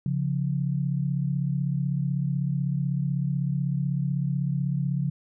sine tone pair together, 138.59 / 174.61 Hz, C#3 / F3, 0 / 0 cents, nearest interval major third, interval 400 cents, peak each -25 / -28 dBFS, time 0.06-5.1 s, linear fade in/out 2 ms, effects none

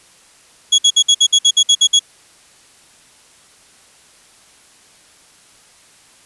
30% pulse tone bursts, 3339 Hz, G#7, 9 cents sharp, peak -5 dBFS, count 11, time 0.72-1.994 s, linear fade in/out 10 ms, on 64 ms, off 57 ms, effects white hiss -48 dBFS RMS until 6.25 s + resampled to 24000 Hz

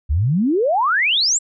sine exponential sweep, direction up, 65.41 to 7960 Hz, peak -14 dBFS, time 0.09-1.39 s, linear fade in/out 20 ms, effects none

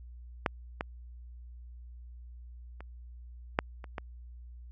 clicks, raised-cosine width 0.5 ms, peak -11 / -17 / -30 / -9 / -29 / -20 dBFS, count 6, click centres 0.462 / 0.809 / 2.806 / 3.589 / 3.842 / 3.982 s, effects added 60 Hz sine -45 dBFS peak until 4.71 s

